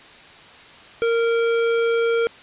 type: tone with hard clipping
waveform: sine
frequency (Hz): 462.7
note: A#4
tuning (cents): -13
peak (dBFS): -19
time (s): 1.02-2.27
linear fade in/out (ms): 0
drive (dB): 16
effects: white hiss -44 dBFS RMS until 2.42 s + resampled to 8000 Hz